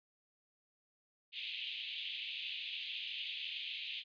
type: band-pass noise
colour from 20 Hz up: white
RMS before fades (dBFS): -43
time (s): 1.32-4.04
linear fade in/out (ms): 50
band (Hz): 2500 to 3600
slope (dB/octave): 48
effects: resampled to 11025 Hz